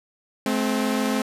sawtooth tone pair together, 214.8 / 261.6 Hz, A3 / C4, -41 / 0 cents, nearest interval minor third, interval 341 cents, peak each -20 dBFS, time 0.46-1.22 s, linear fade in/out 2 ms, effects resampled to 32000 Hz

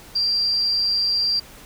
sine tone with amplitude modulation, 4729 Hz, D8, 11 cents sharp, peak -16 dBFS, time 0.15-1.4 s, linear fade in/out 10 ms, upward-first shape sine, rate 199 Hz, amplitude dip 40%, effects pink hiss -44 dBFS RMS until 1.65 s

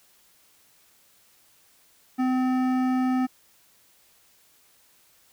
triangle tone with hard clipping, 256.2 Hz, C4, 36 cents flat, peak -23 dBFS, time 2.18-3.27 s, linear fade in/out 20 ms, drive 17 dB, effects white hiss -60 dBFS RMS until 5.32 s

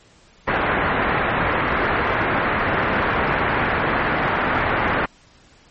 white low-pass noise, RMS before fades -20 dBFS, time 0.47-5.06 s, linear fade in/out 10 ms, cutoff 1900 Hz, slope 24 dB/octave, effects pink hiss -52 dBFS RMS until 5.7 s + MP3 32 kbps

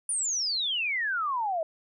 sine exponential sweep, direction down, 9700 to 622.3 Hz, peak -26 dBFS, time 0.09-1.63 s, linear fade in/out 2 ms, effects none

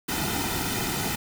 pink noise with comb filter, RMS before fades -28 dBFS, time 0.08-1.16 s, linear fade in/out 10 ms, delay 1.8 ms, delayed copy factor -0.7, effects none

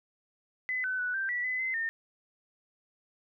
sine tone with pitch steps, 2016 / 1513 / 1481 / 1568 / 1952 / 2015 / 2056 / 1821 Hz, B6 / F#6 / F#6 / G6 / B6 / B6 / C7 / A#6, +35 / +38 / +1 / 0 / -21 / +34 / -31 / -41 cents, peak -29 dBFS, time 0.69-1.89 s, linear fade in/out 0 ms, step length 150 ms, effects none

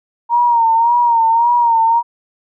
sine tone with vibrato, 932.3 Hz, A#5, in tune, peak -9 dBFS, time 0.29-2.03 s, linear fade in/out 50 ms, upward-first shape sine, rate 1.8 Hz, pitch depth 58 cents each way, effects none

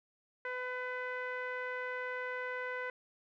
sawtooth tone with low-pass filter, 502 Hz, B4, 28 cents sharp, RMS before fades -39 dBFS, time 0.45-2.9 s, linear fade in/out 2 ms, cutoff 1800 Hz, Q 6.9, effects none

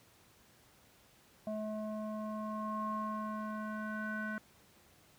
square tone with low-pass filter sweep, 214.7 Hz, A3, 42 cents flat, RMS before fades -39 dBFS, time 1.47-4.38 s, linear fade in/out 0 ms, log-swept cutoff 740 to 1600 Hz, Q 7.5, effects pink hiss -64 dBFS RMS until 5.18 s + high-pass 60 Hz 12 dB/octave

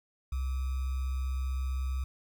sine tone with sample-and-hold, 65.41 Hz, C2, in tune, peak -29 dBFS, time 0.32-2.04 s, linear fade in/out 5 ms, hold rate 1225 Hz, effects none

